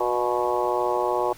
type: harmonic tone with a mistuned harmonic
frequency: 122 Hz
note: B2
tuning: 21 cents flat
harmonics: 3 / 4 / 5 / 6 / 7 / 8 / 9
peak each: -27 / -28 / -28 / -32 / -27 / -31 / -31 dBFS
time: 0-1.33 s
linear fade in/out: 5 ms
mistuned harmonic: 6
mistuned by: -46 cents
effects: pink hiss -47 dBFS RMS until 1.37 s